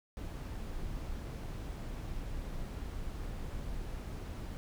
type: noise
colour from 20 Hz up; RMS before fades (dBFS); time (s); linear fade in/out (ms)
brown; -40; 0.17-4.57; 0
effects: none